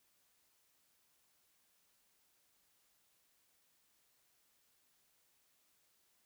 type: silence
effects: white hiss -75 dBFS RMS until 6.25 s